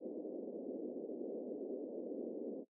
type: band-pass noise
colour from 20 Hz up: white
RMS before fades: -44 dBFS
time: 0-2.65 s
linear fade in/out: 50 ms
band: 230 to 530 Hz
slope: 48 dB/octave
effects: noise-tail reverb RT60 0.1 s tail -18 dB re dry